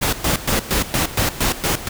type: noise with tremolo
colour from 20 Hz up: pink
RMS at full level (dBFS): -18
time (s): 0.01-1.89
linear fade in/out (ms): 20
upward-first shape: square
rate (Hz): 4.3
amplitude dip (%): 80
effects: none